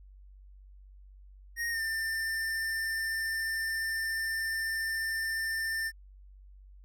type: tone with pitch glide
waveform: square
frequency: 1864.7 to 1792.9 Hz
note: A#6 to A6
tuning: 0 to +32 cents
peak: -31 dBFS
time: 1.56-5.92 s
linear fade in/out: 50 ms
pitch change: -68 cents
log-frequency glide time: 1.7-1.8 s
effects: added 48 Hz sine -50 dBFS peak until 6.84 s